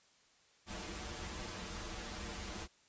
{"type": "noise with comb filter", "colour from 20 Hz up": "pink", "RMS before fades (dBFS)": -44, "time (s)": [0.66, 2.68], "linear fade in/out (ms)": 50, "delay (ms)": 7.4, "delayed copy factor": -0.9, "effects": ["white hiss -68 dBFS RMS until 2.88 s", "resampled to 16000 Hz"]}